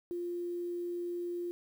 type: tone with quantisation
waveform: sine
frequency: 349.2 Hz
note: F4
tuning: in tune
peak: -34 dBFS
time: 0.11-1.51 s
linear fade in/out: 0 ms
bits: 10
effects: none